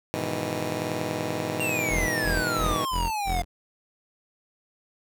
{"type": "chord", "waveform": "10% pulse", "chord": "E major seventh", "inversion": "first", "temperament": "just", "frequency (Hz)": [103.01, 123.61, 154.51, 164.81], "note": ["G#2", "B2", "D#3", "E3"], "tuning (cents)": [-14, 2, -12, 0], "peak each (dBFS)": -26, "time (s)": [0.14, 2.85], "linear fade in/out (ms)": 0}
{"type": "exponential sweep", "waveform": "square", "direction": "down", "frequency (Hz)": [2794, 698.5], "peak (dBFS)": -27, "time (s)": [1.6, 3.42], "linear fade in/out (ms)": 5}
{"type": "tone bursts", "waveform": "35% pulse", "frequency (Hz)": 43.3, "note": "F1", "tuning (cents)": -14, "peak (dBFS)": -24, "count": 5, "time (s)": [1.89, 3.45], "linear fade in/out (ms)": 50, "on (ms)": 200, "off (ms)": 140}
{"effects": []}